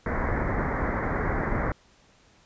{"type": "low-pass noise", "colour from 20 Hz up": "pink", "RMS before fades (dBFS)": -27, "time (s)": [0.06, 1.72], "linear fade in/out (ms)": 2, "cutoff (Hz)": 2100, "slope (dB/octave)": 96, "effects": ["pink hiss -59 dBFS RMS until 2.45 s", "resampled to 16000 Hz"]}